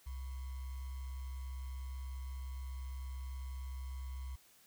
sine tone with sample-and-hold, 65.41 Hz, C2, in tune, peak -40 dBFS, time 0.06-4.36 s, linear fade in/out 10 ms, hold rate 1050 Hz, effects white hiss -65 dBFS RMS until 4.66 s

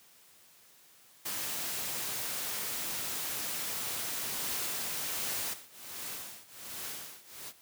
white noise, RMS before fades -36 dBFS, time 1.25-5.54 s, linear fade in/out 10 ms
white noise with tremolo, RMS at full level -39 dBFS, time 4.35-7.53 s, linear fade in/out 50 ms, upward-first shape triangle, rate 1.3 Hz, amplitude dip 95%
effects white hiss -60 dBFS RMS until 7.61 s + high-pass 80 Hz 12 dB/octave

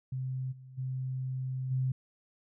sine tone with level steps, 130 Hz, C3, 11 cents flat, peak -32 / -47 / -32 / -27 dBFS, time 0.12-1.92 s, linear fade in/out 5 ms, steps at 0.51 / 0.77 / 1.7 s, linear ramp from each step 20 ms, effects none

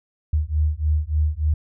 sine beating tone pair, 74.8 / 78.2 Hz, D2 / D#2, +32 / +9 cents, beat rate 3.4 Hz, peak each -21 dBFS, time 0.33-1.54 s, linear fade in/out 5 ms, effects none

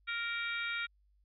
harmonic tone, 466.2 Hz, A#4, in tune, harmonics 3 / 4 / 5 / 6 / 7 / 8, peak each -38 / -43 / -38 / -51 / -47 / -44 dBFS, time 0.07-0.87 s, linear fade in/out 20 ms, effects added 50 Hz sine -66 dBFS peak until 1.24 s

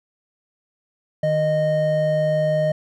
triangle tone pair together, 154.3 / 617.2 Hz, D#3 / D#5, -14 / -14 cents, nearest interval 2 octaves, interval 2400 cents, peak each -21 / -16 dBFS, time 1.23-2.72 s, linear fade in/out 5 ms, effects none

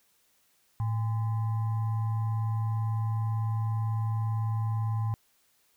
sine tone with frequency modulation, 110 Hz, A2, in tune, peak -26 dBFS, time 0.8-5.14 s, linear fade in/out 0 ms, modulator 918 Hz, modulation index 0.28, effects white hiss -68 dBFS RMS until 5.76 s

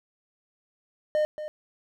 triangle tone with echo, 609 Hz, D#5, 37 cents flat, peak -19 dBFS, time 1.15-1.25 s, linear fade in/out 0 ms, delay 230 ms, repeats 1, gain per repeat -11 dB, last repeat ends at 1.48 s, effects none

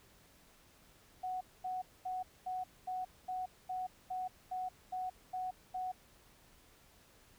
sine tone bursts, 740 Hz, F#5, in tune, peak -36 dBFS, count 12, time 1.23-5.92 s, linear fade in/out 10 ms, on 180 ms, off 230 ms, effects pink hiss -64 dBFS RMS until 7.38 s

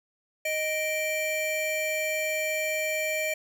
square tone pair together, 622.3 / 2347 Hz, D#5 / D7, 0 / -2 cents, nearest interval octave + major seventh, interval 2298 cents, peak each -30 / -30 dBFS, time 0.45-3.34 s, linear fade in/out 5 ms, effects none

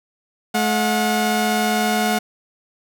sawtooth tone pair together, 214.8 / 724 Hz, A3 / F#5, -41 / -38 cents, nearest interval octave + major sixth, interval 2103 cents, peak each -16 dBFS, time 0.54-2.19 s, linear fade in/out 10 ms, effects none

